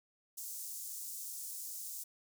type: high-pass noise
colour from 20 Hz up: pink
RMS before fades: -44 dBFS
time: 0.37-2.04 s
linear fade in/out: 10 ms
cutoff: 6600 Hz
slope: 24 dB/octave
effects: none